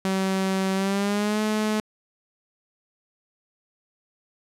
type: tone with pitch glide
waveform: sawtooth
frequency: 191 to 214.4 Hz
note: G3 to A3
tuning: -45 to -45 cents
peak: -18 dBFS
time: 0.05-1.8 s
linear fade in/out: 0 ms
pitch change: +200 cents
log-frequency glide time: 0.74-1.41 s
effects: low-pass 11000 Hz 12 dB/octave